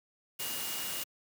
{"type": "tone in noise", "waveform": "sine", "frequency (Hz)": 2858, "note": "F7", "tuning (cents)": 39, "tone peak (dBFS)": -43, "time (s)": [0.39, 1.04], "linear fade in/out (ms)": 10, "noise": "white", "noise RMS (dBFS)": -37, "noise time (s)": [0.39, 1.04], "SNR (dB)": -9, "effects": ["high-pass 100 Hz 12 dB/octave"]}